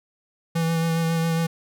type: tone with vibrato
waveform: square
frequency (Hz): 164.81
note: E3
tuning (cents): 0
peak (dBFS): -21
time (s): 0.55-1.47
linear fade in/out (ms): 10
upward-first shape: sine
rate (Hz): 7.3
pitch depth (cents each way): 18
effects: none